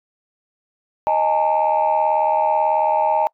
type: chord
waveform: sine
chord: D# suspended fourth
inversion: none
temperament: equal with one note detuned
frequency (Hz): 622.3 / 830.6 / 908.9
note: D#5 / G#5 / A#5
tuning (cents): 0 / 0 / -44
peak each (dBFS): -19 / -18 / -17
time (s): 1.07-3.27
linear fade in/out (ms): 0
effects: noise-tail reverb RT60 0.1 s tail -25 dB re dry + tanh soft clip ceiling -9 dBFS

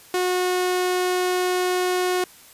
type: tone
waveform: sawtooth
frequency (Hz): 363.7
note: F#4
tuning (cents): -30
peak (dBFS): -16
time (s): 0.14-2.24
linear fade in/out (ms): 2
effects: white hiss -48 dBFS RMS until 2.53 s + resampled to 32000 Hz

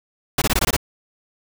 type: noise bursts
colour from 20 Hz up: pink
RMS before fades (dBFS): -18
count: 7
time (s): 0.38-0.766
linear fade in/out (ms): 5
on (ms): 38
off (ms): 20
effects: none

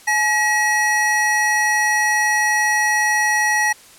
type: tone pair together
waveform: square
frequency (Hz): 851.3 / 1911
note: G#5 / A#6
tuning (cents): +43 / +43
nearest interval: octave + major second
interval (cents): 1400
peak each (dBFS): -21 / -17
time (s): 0.07-3.73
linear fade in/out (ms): 10
effects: white hiss -45 dBFS RMS until 3.98 s + low-pass 11000 Hz 12 dB/octave

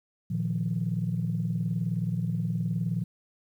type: chord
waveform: sine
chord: Bb suspended fourth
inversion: none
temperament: equal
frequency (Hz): 116.54 / 155.56 / 174.61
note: Bb2 / Eb3 / F3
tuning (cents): 0 / 0 / 0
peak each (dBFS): -30 / -31 / -29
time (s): 0.3-3.04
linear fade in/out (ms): 10
effects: tanh soft clip ceiling -18 dBFS + 10-bit

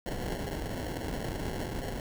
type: noise with sample-and-hold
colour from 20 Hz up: pink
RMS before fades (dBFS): -35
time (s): 0.06-2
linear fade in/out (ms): 0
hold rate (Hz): 1225
effects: none

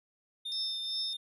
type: tone with vibrato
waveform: triangle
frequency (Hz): 3628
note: A#7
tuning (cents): -48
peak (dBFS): -34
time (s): 0.45-1.17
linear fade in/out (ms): 10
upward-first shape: triangle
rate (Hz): 2.1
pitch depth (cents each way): 10
type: tone with tremolo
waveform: sine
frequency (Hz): 5274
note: E8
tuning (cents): 0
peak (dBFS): -32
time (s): 0.52-1.13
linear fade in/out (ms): 0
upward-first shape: triangle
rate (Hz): 2.6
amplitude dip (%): 80
effects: none

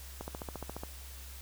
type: click train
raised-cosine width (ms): 1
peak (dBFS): -25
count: 10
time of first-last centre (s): 0.21-0.835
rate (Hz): 14.4
effects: added 66 Hz sine -46 dBFS peak until 1.41 s + white hiss -51 dBFS RMS until 1.41 s

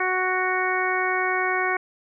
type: harmonic tone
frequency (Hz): 370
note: F#4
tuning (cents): 0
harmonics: 1 / 2 / 3 / 4 / 5 / 6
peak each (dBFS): -28 / -28 / -28 / -28 / -28 / -28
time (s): 0-1.77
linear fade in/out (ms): 5
effects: none

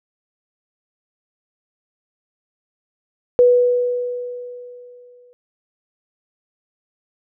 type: tone with exponential decay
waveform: sine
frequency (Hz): 490.9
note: B4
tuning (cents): -10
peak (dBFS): -7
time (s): 3.39-5.33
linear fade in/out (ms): 0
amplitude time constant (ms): 420
effects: none

